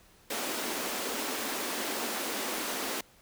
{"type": "high-pass noise", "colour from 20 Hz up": "pink", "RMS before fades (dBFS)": -34, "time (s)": [0.3, 3.01], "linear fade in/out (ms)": 5, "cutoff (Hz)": 220, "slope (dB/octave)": 48, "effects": ["pink hiss -60 dBFS RMS until 3.21 s"]}